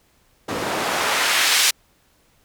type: noise with band-pass filter sweep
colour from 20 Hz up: white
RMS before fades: -20 dBFS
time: 0.48-1.71 s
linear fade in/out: 10 ms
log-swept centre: 280 to 3800 Hz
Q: 0.73
effects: pink hiss -60 dBFS RMS until 2.44 s